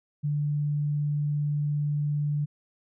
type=tone; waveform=sine; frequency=147.1 Hz; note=D3; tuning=3 cents sharp; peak=-24 dBFS; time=0.23-2.46 s; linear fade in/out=20 ms; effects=none